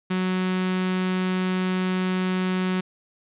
sawtooth tone with notch filter, 185 Hz, F#3, in tune, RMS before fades -24 dBFS, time 0.1-2.81 s, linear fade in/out 10 ms, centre 630 Hz, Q 1.2, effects resampled to 8000 Hz + 9-bit

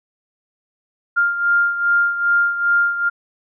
sine beating tone pair, 1400 / 1402.5 Hz, F6 / F6, +4 / +7 cents, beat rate 2.5 Hz, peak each -15 / -21 dBFS, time 1.16-3.1 s, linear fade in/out 20 ms, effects none

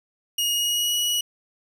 sawtooth tone with pitch glide, 2872 to 2919 Hz, F7 to F#7, +48 to -24 cents, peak -18 dBFS, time 0.38-1.21 s, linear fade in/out 5 ms, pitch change +28 cents, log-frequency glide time 0.54-0.96 s, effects none

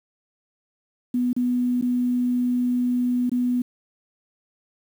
sine tone with dropouts, 246.8 Hz, B3, 1 cent flat, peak -19 dBFS, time 1.14-3.62 s, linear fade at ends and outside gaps 5 ms, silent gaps 1.331-1.364 / 1.813-1.823 / 3.296-3.316 s, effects 8-bit

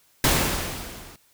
pink noise with level ramp, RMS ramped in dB -17 to -46 dBFS, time 0.24-1.16 s, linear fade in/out 2 ms, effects white hiss -61 dBFS RMS until 1.33 s

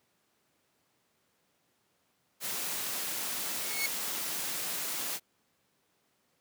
white noise, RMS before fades -35 dBFS, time 2.4-5.2 s, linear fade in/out 50 ms
sawtooth tone with exponential growth, 2200 Hz, C#7, 14 cents flat, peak -24 dBFS, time 3.48-3.86 s, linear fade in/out 2 ms, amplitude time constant 82 ms
effects pink hiss -73 dBFS RMS until 6.4 s + high-pass 150 Hz 12 dB/octave

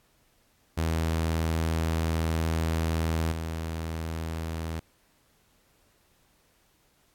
sawtooth tone with level steps, 81.2 Hz, E2, 26 cents flat, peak -21 / -27 dBFS, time 0.77-4.8 s, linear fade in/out 10 ms, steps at 3.32 s, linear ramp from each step 2 ms, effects pink hiss -66 dBFS RMS until 7.14 s + AAC 64 kbps

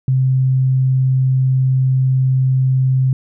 sine tone, 130.81 Hz, C3, in tune, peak -11 dBFS, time 0.08-3.13 s, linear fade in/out 2 ms, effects none

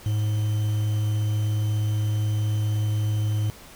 triangle tone with quantisation, 106.3 Hz, G#2, 41 cents sharp, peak -19 dBFS, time 0.06-3.5 s, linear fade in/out 0 ms, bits 7, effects pink hiss -46 dBFS RMS until 3.75 s

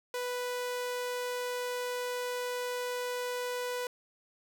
sawtooth tone, 493.9 Hz, B4, in tune, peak -29 dBFS, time 0.14-3.87 s, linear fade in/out 2 ms, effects none

